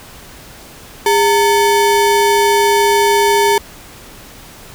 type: ring-modulated tone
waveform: square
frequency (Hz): 660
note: E5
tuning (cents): +2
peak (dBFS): -7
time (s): 1.06-3.58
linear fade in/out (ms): 2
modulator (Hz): 253
effects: pink hiss -37 dBFS RMS until 4.74 s